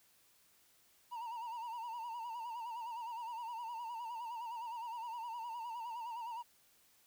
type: tone with vibrato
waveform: triangle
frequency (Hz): 932.3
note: A#5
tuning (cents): 0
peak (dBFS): -39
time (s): 1.11-6.43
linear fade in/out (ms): 20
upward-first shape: sine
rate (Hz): 9.7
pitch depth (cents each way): 82
effects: white hiss -69 dBFS RMS until 7.06 s